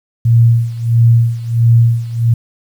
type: tone with tremolo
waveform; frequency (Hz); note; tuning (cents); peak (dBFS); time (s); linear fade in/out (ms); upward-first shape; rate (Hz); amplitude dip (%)
sine; 116.54; A#2; 0; -4; 0.25-2.34; 5; sine; 1.5; 85
effects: 7-bit

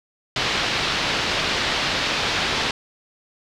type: low-pass noise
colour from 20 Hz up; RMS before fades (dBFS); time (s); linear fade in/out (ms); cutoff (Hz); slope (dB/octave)
white; -23; 0.36-2.71; 2; 4400; 24
effects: none

